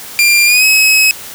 sawtooth tone with pitch glide, 2388 to 2559 Hz, D7 to D#7, +28 to +48 cents, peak -3 dBFS, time 0.19-1.11 s, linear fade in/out 0 ms, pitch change +120 cents, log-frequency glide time 0.46-0.65 s, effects white hiss -29 dBFS RMS until 1.34 s

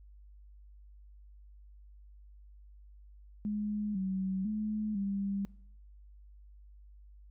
sine tone with pitch steps, 209.2 / 189.9 / 213.5 / 198.1 Hz, G#3 / F#3 / G#3 / G3, +13 / +45 / +48 / +18 cents, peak -31 dBFS, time 3.45-5.45 s, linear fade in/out 0 ms, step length 500 ms, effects noise-tail reverb RT60 0.7 s tail -23 dB re dry + added 50 Hz sine -52 dBFS peak until 7.3 s

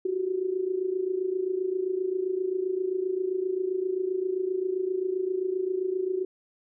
sine tone with amplitude modulation, 372.5 Hz, F#4, 12 cents sharp, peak -22 dBFS, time 0.05-6.25 s, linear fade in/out 5 ms, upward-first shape sine, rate 27.6 Hz, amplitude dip 75%, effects none

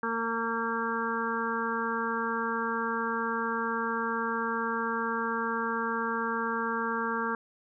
harmonic tone, 228.9 Hz, A#3, 31 cents flat, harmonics 1 / 2 / 4 / 5 / 6 / 7, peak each -35 / -35 / -35 / -35 / -35 / -35 dBFS, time 0.03-7.35 s, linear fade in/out 2 ms, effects none

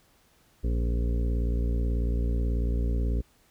harmonic tone, 58.27 Hz, A#1, in tune, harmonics 1 / 2 / 3 / 4 / 5 / 7 / 8 / 9, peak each -24 / -35 / -39 / -38 / -40 / -41 / -45 / -48 dBFS, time 0.63-3.22 s, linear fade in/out 20 ms, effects pink hiss -63 dBFS RMS until 3.5 s

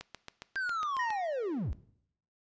click train, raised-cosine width 0.2 ms, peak -24 dBFS, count 9, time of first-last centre 0.01-1.104 s, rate 7.31 Hz
triangle linear sweep, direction down, 1600 to 41.2 Hz, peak -29 dBFS, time 0.56-1.73 s, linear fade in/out 0 ms
triangle tone with exponential decay, 1864.7 Hz, A#6, in tune, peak -30 dBFS, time 0.99-1.59 s, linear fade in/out 5 ms, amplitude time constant 130 ms
effects noise-tail reverb RT60 0.7 s tail -18 dB re dry + resampled to 16000 Hz

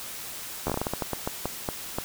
slowing click train, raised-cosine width 1 ms, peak -13 dBFS, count 15, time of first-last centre 0.67-1.985 s, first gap 12 ms, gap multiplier 1.28, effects white hiss -38 dBFS RMS until 2.04 s

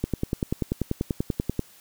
click train, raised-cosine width 3 ms, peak -11 dBFS, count 17, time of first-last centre 0.04-1.593 s, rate 10.3 Hz, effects white hiss -53 dBFS RMS until 1.8 s

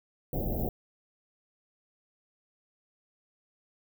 pink band-stop noise, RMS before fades -31 dBFS, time 0.33-0.69 s, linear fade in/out 2 ms, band 770 to 14000 Hz, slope 96 dB/octave, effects none

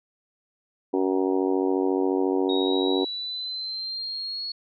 harmonic tone, 94.2 Hz, F#2, 32 cents sharp, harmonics 3 / 4 / 5 / 6 / 7 / 8 / 9 / 10, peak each -25 / -24 / -29 / -39 / -39 / -35 / -40 / -37 dBFS, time 0.93-3.05 s, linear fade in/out 10 ms
sine exponential sweep, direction up, 3766 to 4358 Hz, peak -29 dBFS, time 2.49-4.52 s, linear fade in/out 5 ms
effects none

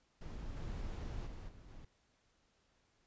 brown noise with level steps, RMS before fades -45 / -42 / -47 / -55 / -52 dBFS, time 0.21-1.85 s, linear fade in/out 5 ms, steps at 0.56 / 1.26 / 1.48 / 1.68 s, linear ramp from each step 10 ms, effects pink hiss -75 dBFS RMS until 3.06 s + resampled to 16000 Hz

